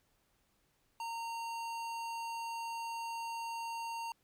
sine tone with hard clipping, 921 Hz, A#5, 21 cents flat, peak -40 dBFS, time 1-4.12 s, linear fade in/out 2 ms, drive 17 dB, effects pink hiss -75 dBFS RMS until 4.23 s

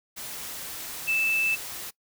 sine tone in noise, 2637 Hz, E7, in tune, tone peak -22 dBFS, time 1.07-1.56 s, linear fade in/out 20 ms, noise white, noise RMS -37 dBFS, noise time 0.16-1.91 s, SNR +12 dB, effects noise-tail reverb RT60 0.1 s tail -22 dB re dry

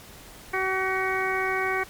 harmonic tone with a mistuned harmonic, 378.6 Hz, F#4, 40 cents sharp, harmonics 1 / 2 / 3 / 4 / 5 / 6, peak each -29 / -31 / -31 / -31 / -31 / -30 dBFS, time 0.53-1.84 s, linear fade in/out 10 ms, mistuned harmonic 6, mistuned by -30 cents, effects pink hiss -46 dBFS RMS until 1.89 s + MP3 96 kbps

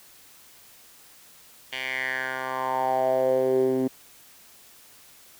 10% pulse tone with band-pass filter sweep, 130.4 Hz, C3, 5 cents flat, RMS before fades -25 dBFS, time 1.72-3.88 s, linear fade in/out 10 ms, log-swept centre 2700 to 290 Hz, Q 4.7, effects white hiss -52 dBFS RMS until 5.39 s

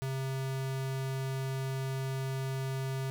square tone, 133.4 Hz, C3, 34 cents sharp, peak -33 dBFS, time 0.02-3.1 s, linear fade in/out 0 ms, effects none

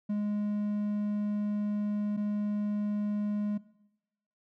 triangle tone pair in turn, 207.7 / 207.7 Hz, G#3 / G#3, 0 / 0 cents, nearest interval unison, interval 0 cents, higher neither, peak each -26 dBFS, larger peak neither, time 0.09-2.17 / 2.17-3.58 s, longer first, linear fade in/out 10 ms, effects noise-tail reverb RT60 0.9 s tail -19 dB re dry

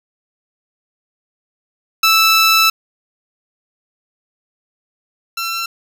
15% pulse tone pair in turn, 1318.5 / 1350.9 Hz, E6 / E6, 0 / +42 cents, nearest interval unison, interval 42 cents, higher second, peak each -3 / -13 dBFS, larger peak first, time 2.03-2.7 / 5.37-5.66 s, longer first, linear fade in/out 5 ms, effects none

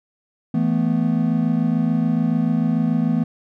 triangle chord, E suspended fourth, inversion none, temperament equal, 164.81 / 220 / 246.9 Hz, E3 / A3 / B3, 0 / 0 / 0 cents, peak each -19 / -19 / -19 dBFS, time 0.54-3.24 s, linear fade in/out 5 ms, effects none

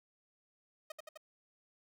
sawtooth tone with echo, 622.3 Hz, D#5, in tune, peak -38 dBFS, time 0.9-0.92 s, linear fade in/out 5 ms, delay 85 ms, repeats 3, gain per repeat -2 dB, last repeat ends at 1.175 s, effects none

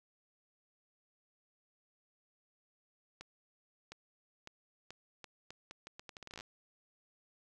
accelerating click train, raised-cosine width 0.2 ms, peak -30 dBFS, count 20, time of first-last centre 3.21-6.409 s, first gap 710 ms, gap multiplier 0.78, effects none

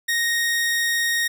sawtooth tone, 1864.7 Hz, A#6, in tune, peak -16 dBFS, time 0.08-1.28 s, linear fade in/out 10 ms, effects none

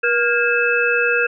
sine tone cluster, 479.2 / 1407 / 1627 / 2610 Hz, A#4 / F6 / G#6 / E7, +48 / +12 / -36 / -18 cents, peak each -20 dBFS, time 0.03-1.27 s, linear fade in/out 10 ms, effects none

